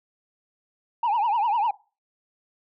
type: tone with vibrato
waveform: sine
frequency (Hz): 884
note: A5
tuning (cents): +8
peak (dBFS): -18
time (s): 1.03-1.71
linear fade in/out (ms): 5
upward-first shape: triangle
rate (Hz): 10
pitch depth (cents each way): 200
effects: noise-tail reverb RT60 0.3 s tail -20 dB re dry + tanh soft clip ceiling -18 dBFS